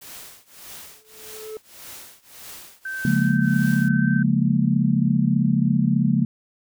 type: noise with tremolo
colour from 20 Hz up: white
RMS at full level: -38 dBFS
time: 0.01-3.89 s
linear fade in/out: 10 ms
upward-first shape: triangle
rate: 1.7 Hz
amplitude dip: 95%
type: tone with exponential growth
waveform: triangle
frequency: 434.1 Hz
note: A4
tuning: 23 cents flat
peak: -27 dBFS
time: 0.83-1.57 s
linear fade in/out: 1 ms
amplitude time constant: 160 ms
type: tone with vibrato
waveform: sine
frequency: 1546 Hz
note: G6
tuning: 24 cents flat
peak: -27 dBFS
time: 2.85-4.23 s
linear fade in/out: 5 ms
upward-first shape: sine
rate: 2.6 Hz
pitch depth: 9 cents each way
type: chord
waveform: sine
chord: Bb minor seventh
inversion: first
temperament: just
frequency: 139.85 / 174.81 / 209.8 / 233.1 Hz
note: Db3 / F3 / Ab3 / Bb3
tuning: +16 / +2 / +18 / 0 cents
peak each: -22 dBFS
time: 3.05-6.25 s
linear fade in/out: 2 ms
effects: none